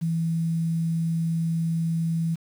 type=tone; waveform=sine; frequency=164.81 Hz; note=E3; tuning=in tune; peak=-22 dBFS; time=0.01-2.36 s; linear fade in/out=20 ms; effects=8-bit